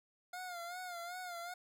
25% pulse tone with vibrato, 709 Hz, F5, 26 cents sharp, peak -39 dBFS, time 0.33-1.54 s, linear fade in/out 5 ms, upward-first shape sine, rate 2.6 Hz, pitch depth 70 cents each way, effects none

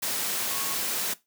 sine tone in noise, 1100 Hz, C#6, 14 cents flat, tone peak -39 dBFS, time 0.5-0.75 s, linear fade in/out 10 ms, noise white, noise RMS -29 dBFS, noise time 0.02-1.14 s, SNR -13 dB, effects noise-tail reverb RT60 0.2 s tail -18 dB re dry + high-pass 150 Hz 12 dB/octave

